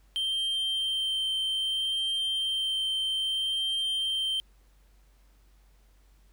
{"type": "tone with vibrato", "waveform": "triangle", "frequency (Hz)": 3136, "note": "G7", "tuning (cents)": 0, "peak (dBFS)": -25, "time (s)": [0.16, 4.4], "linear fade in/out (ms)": 0, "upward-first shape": "sine", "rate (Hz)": 0.62, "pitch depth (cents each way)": 9, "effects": ["added 48 Hz sine -57 dBFS peak until 6.32 s", "pink hiss -68 dBFS RMS until 6.32 s"]}